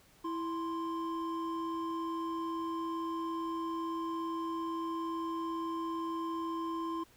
triangle tone pair together, 329.6 / 1046.5 Hz, E4 / C6, 0 / 0 cents, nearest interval octave + minor sixth, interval 2000 cents, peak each -34 / -36 dBFS, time 0.24-7.04 s, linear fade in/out 10 ms, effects pink hiss -63 dBFS RMS until 7.16 s

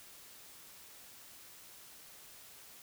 silence, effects white hiss -55 dBFS RMS until 2.82 s

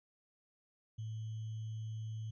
sine tone with sample-and-hold, 110 Hz, A2, in tune, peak -39 dBFS, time 0.98-2.31 s, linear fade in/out 10 ms, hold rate 3150 Hz, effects resampled to 16000 Hz

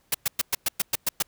white noise bursts, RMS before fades -23 dBFS, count 9, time 0.12-1.225 s, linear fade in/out 5 ms, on 25 ms, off 110 ms, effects pink hiss -66 dBFS RMS until 1.27 s

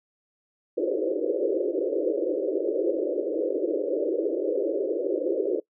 pink band-pass noise, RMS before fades -26 dBFS, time 0.77-5.6 s, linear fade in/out 10 ms, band 310 to 570 Hz, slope 96 dB/octave, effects noise-tail reverb RT60 0.1 s tail -21 dB re dry

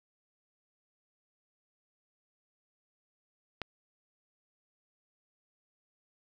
click, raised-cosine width 0.3 ms, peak -19 dBFS, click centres 3.617 s, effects none

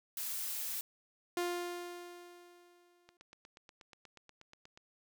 blue noise, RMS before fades -39 dBFS, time 0.17-0.81 s, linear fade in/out 2 ms
sawtooth tone with exponential decay, 351.1 Hz, F4, 9 cents sharp, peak -28 dBFS, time 1.37-3.17 s, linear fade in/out 2 ms, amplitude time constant 390 ms
click train, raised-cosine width 0.2 ms, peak -37 dBFS, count 15, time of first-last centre 3.09-4.775 s, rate 8.31 Hz
effects none

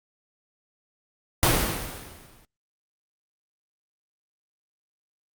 pink noise with exponential decay, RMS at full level -17 dBFS, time 1.43-2.45 s, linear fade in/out 0 ms, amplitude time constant 220 ms, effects Opus 48 kbps

